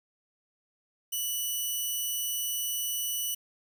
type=tone; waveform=5% pulse; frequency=2960 Hz; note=F#7; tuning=in tune; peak=-21 dBFS; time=1.12-3.35 s; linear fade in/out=10 ms; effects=9-bit